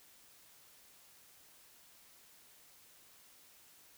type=silence; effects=white hiss -62 dBFS RMS until 3.97 s